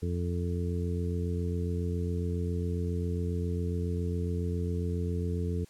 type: harmonic tone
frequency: 87.31 Hz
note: F2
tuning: in tune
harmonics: 1 / 2 / 3 / 4 / 5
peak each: -30 / -35 / -40 / -42 / -38 dBFS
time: 0.02-5.65 s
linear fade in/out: 10 ms
effects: white hiss -60 dBFS RMS until 5.69 s + low-pass 10000 Hz 12 dB/octave